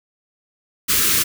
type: band-stop noise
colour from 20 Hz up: white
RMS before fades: -17 dBFS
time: 0.88-1.24 s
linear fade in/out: 20 ms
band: 490 to 1100 Hz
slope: 48 dB/octave
effects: none